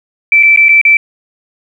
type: tone with dropouts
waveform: sine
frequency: 2327 Hz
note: D7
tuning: 17 cents flat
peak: -3 dBFS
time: 0.32-0.97 s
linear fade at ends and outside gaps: 2 ms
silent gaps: 0.428-0.432 / 0.562-0.573 / 0.685-0.691 / 0.814-0.851 s
effects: 7-bit